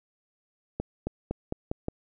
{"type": "accelerating click train", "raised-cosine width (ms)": 2, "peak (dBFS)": -16, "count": 6, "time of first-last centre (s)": [0.8, 1.884], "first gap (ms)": 270, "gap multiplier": 0.89, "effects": []}